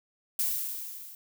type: noise with level ramp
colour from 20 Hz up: violet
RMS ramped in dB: -27 to -47 dBFS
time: 0.39-1.15 s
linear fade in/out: 2 ms
effects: none